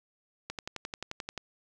click train, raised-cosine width 0.2 ms, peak -19 dBFS, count 11, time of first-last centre 0.5-1.377 s, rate 11.4 Hz, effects none

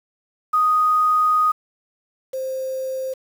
sine tone pair in turn, 1244.5 / 524.3 Hz, D#6 / C5, 0 / +3 cents, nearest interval octave + minor third, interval 1497 cents, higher first, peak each -14 / -23 dBFS, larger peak first, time 0.53-1.52 / 2.33-3.14 s, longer first, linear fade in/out 10 ms, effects 7-bit

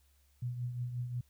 sine tone with tremolo, 122.7 Hz, B2, 11 cents flat, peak -32 dBFS, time 0.42-1.21 s, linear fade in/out 5 ms, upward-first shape triangle, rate 5.6 Hz, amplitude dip 60%, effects added 69 Hz sine -66 dBFS peak until 1.29 s + white hiss -73 dBFS RMS until 1.29 s

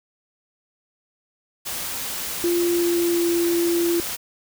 white noise, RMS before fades -29 dBFS, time 1.65-4.17 s, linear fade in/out 20 ms
sine tone with pitch glide, 346.2 to 342.2 Hz, F4 to F4, -15 to -35 cents, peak -18 dBFS, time 2.44-4 s, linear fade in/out 0 ms, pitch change -20 cents, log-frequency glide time 2.66-3.32 s
effects none

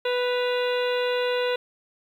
harmonic tone with a mistuned harmonic, 493.9 Hz, B4, in tune, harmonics 1 / 2 / 3 / 4 / 5 / 6 / 7 / 8, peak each -23 / -33 / -33 / -37 / -38 / -36 / -37 / -38 dBFS, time 0.05-1.56 s, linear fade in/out 5 ms, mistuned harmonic 6, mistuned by -98 cents, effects 9-bit

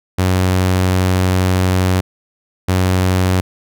sawtooth tone pair in turn, 92.5 / 92.5 Hz, F#2 / F#2, 0 / 0 cents, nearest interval unison, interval 0 cents, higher neither, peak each -8 dBFS, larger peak neither, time 0.18-2.01 / 2.68-3.41 s, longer first, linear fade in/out 10 ms, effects none

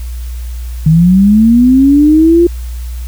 sine linear sweep, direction up, 152.8 to 349.8 Hz, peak -3 dBFS, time 0.86-2.47 s, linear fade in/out 5 ms, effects added 60 Hz sine -18 dBFS peak until 3.07 s + white hiss -38 dBFS RMS until 3.07 s

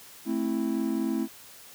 triangle chord, A minor, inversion none, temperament equal with one note detuned, 220 / 264.1 / 329.6 Hz, A3 / C4 / E4, 0 / +16 / 0 cents, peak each -28 dBFS, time 0.25-1.28 s, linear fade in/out 50 ms, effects white hiss -49 dBFS RMS until 1.74 s + high-pass 60 Hz 12 dB/octave

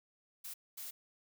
blue noise bursts at uneven times, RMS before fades -45 dBFS, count 2, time 0.44-0.54 / 0.77-0.91 s, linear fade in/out 10 ms, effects none

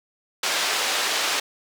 white band-pass noise, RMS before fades -24 dBFS, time 0.43-1.4 s, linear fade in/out 5 ms, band 450 to 4800 Hz, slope 12 dB/octave, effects none

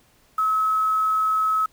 sine tone with quantisation, 1287 Hz, E6, 42 cents flat, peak -18 dBFS, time 0.38-1.66 s, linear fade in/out 5 ms, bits 7, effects pink hiss -59 dBFS RMS until 1.72 s

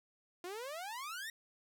sawtooth exponential sweep, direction up, 341.9 to 1905 Hz, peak -38 dBFS, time 0.44-1.3 s, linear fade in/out 2 ms, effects none

